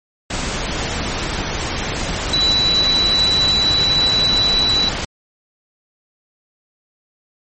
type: tone in noise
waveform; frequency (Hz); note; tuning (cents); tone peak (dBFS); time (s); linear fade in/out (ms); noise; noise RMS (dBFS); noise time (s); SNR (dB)
sine; 3951; B7; 0; -13; 2.33-4.89; 5; pink; -22; 0.3-5.05; +6
effects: MP3 32 kbps